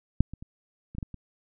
clicks, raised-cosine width 5 ms, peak -6 / -26 / -29 / -30 / -19 / -21 / -27 dBFS, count 7, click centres 0.206 / 0.336 / 0.425 / 0.95 / 0.984 / 1.028 / 1.143 s, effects none

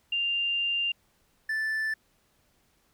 sine / triangle tone pair in turn, 2792 / 1758.8 Hz, F7 / A6, -1 / -1 cents, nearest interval minor sixth, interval 800 cents, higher first, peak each -25 dBFS, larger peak neither, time 0.12-0.92 / 1.49-1.94 s, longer first, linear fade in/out 5 ms, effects pink hiss -68 dBFS RMS until 2.93 s

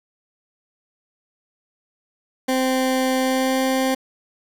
20% pulse tone with pitch glide, 260 to 262.6 Hz, C4 to C4, -11 to +6 cents, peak -13 dBFS, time 2.48-3.95 s, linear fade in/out 10 ms, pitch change +17 cents, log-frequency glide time 3.18-3.6 s, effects 7-bit

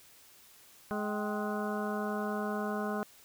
harmonic tone with a mistuned harmonic, 210 Hz, G#3, 19 cents sharp, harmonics 1 / 2 / 3 / 4 / 5 / 6 / 7, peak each -35 / -38 / -40 / -41 / -42 / -43 / -43 dBFS, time 0.91-3.03 s, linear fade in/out 0 ms, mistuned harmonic 4, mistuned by -130 cents, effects white hiss -58 dBFS RMS until 3.24 s

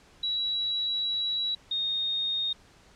sine tone pair in turn, 3902 / 3699 Hz, B7 / A#7, -22 / -14 cents, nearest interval minor second, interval 92 cents, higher first, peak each -26 dBFS, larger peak neither, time 0.23-1.55 / 1.71-2.53 s, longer first, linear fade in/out 5 ms, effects pink hiss -57 dBFS RMS until 2.95 s + low-pass 7000 Hz 12 dB/octave

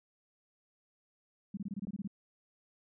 sine tone bursts, 198.9 Hz, G3, 25 cents sharp, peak -35 dBFS, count 10, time 1.54-2.076 s, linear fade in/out 5 ms, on 32 ms, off 24 ms
click, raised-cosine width 2 ms, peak -34 dBFS, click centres 1.871 s
effects none

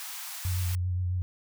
white high-pass noise, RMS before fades -39 dBFS, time 0-0.75 s, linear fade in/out 0 ms, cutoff 730 Hz, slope 48 dB/octave
sine tone with vibrato, 90.3 Hz, F#2, 42 cents flat, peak -26 dBFS, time 0.45-1.22 s, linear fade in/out 0 ms, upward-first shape triangle, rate 7.6 Hz, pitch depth 36 cents each way
effects none

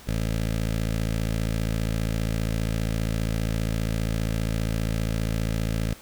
15% pulse tone with notch filter, 55 Hz, A1, in tune, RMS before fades -26 dBFS, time 0.07-5.94 s, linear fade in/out 10 ms, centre 980 Hz, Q 1.3, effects pink hiss -47 dBFS RMS until 6.01 s

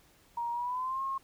sine tone with pitch glide, 943 to 1077 Hz, A#5 to C6, +20 to +50 cents, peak -31 dBFS, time 0.37-1.18 s, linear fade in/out 5 ms, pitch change +230 cents, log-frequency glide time 0.52-1.02 s, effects pink hiss -63 dBFS RMS until 1.23 s

